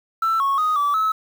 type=tone with pitch steps; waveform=sine; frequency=1331 / 1102 / 1247 / 1154 / 1295 Hz; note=E6 / C#6 / D#6 / D6 / E6; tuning=+16 / -11 / +3 / -31 / -31 cents; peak=-15 dBFS; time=0.22-1.12 s; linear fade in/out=5 ms; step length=180 ms; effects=tanh soft clip ceiling -15 dBFS + 7-bit